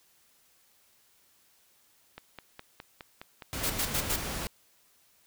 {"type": "click train", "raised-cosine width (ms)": 0.3, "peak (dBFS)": -26, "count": 9, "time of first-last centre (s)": [2.18, 3.836], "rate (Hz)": 4.83}
{"type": "noise", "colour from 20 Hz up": "pink", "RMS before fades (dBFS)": -35, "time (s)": [3.53, 4.47], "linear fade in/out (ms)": 0}
{"type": "noise bursts", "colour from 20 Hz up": "white", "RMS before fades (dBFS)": -30, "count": 4, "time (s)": [3.63, 4.164], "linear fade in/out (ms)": 10, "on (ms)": 72, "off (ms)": 82}
{"effects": ["white hiss -65 dBFS RMS until 5.26 s"]}